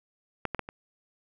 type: clicks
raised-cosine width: 0.5 ms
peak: -13 / -16 / -15 / -24 dBFS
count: 4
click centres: 0.453 / 0.547 / 0.593 / 0.689 s
effects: none